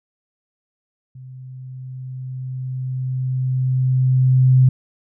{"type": "tone with level ramp", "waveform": "sine", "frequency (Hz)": 129.2, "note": "C3", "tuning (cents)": -21, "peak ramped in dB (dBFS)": [-35, -8], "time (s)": [1.15, 4.69], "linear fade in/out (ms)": 5, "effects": []}